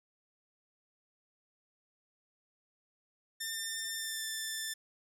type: tone with pitch glide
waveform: 10% pulse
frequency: 1798 to 1770.2 Hz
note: A6 to A6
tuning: +37 to +10 cents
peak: -27 dBFS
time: 3.4-4.74 s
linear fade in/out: 10 ms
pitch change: -27 cents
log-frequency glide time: 3.93-4.25 s
effects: none